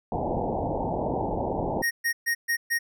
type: low-pass noise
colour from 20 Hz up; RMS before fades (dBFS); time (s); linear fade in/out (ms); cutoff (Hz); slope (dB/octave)
white; -28; 0.12-1.82; 2; 910; 96
type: tone bursts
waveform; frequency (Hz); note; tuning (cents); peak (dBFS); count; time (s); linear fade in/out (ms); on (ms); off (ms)
square; 1864.7; A#6; 0; -23; 5; 1.82-2.79; 20; 90; 130
effects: none